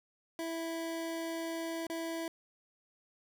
25% pulse tone with dropouts, 329.6 Hz, E4, in tune, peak -32 dBFS, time 0.39-2.28 s, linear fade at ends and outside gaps 1 ms, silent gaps 1.868-1.899 s, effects none

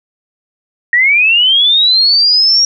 sine linear sweep, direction up, 1864.7 to 5640 Hz, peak -6 dBFS, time 0.93-2.65 s, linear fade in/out 2 ms, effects none

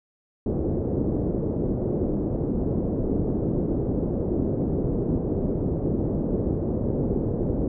white low-pass noise, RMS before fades -25 dBFS, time 0.46-7.68 s, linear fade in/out 2 ms, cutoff 420 Hz, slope 24 dB/octave, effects none

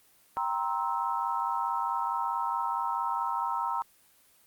sine chord, C dominant seventh, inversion second, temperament just, 784.9 / 941.9 / 1046.5 / 1308.1 Hz, G5 / Bb5 / C6 / E6, +2 / +18 / 0 / -14 cents, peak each -35 / -30 / -34 / -34 dBFS, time 0.37-3.82 s, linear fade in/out 0 ms, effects white hiss -62 dBFS RMS until 4.46 s + Opus 24 kbps

